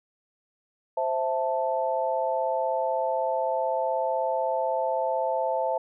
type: chord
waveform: sine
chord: A minor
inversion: first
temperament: equal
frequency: 523.3 / 659.3 / 880 Hz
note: C5 / E5 / A5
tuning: 0 / 0 / 0 cents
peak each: -28 dBFS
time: 0.97-5.78 s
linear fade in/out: 5 ms
effects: none